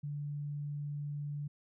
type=tone; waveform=sine; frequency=145.7 Hz; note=D3; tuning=13 cents flat; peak=-36 dBFS; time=0.03-1.48 s; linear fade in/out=10 ms; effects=none